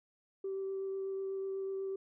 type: tone with vibrato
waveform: sine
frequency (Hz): 386.9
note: G4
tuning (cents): -23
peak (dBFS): -34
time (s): 0.44-1.96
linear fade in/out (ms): 5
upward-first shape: triangle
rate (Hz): 8.1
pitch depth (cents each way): 10
effects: tanh soft clip ceiling -31 dBFS